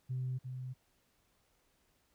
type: tone with echo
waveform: sine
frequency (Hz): 128.1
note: C3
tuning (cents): -36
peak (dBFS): -33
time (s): 0.09-0.39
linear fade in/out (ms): 20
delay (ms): 350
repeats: 1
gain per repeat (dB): -6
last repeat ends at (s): 0.74
effects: tanh soft clip ceiling -30 dBFS + pink hiss -74 dBFS RMS until 2.14 s